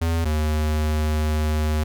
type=tone pair in turn; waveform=square; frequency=82.8 / 76.74 Hz; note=E2 / D#2; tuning=+8 / -23 cents; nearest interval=minor second; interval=131 cents; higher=first; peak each=-20 dBFS; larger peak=neither; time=0.01-0.25 / 0.25-1.84 s; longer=second; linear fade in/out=10 ms; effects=none